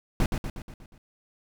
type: noise with echo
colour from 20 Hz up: brown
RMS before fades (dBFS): -22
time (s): 0.2-0.26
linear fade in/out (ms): 2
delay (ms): 120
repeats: 6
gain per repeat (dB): -5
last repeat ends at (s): 0.98
effects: none